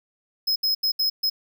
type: tone bursts at uneven times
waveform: square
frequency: 5120 Hz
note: D#8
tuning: 49 cents sharp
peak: -20 dBFS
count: 5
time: 0.47-0.56 / 0.63-0.75 / 0.83-0.92 / 0.99-1.1 / 1.23-1.3 s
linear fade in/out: 10 ms
effects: none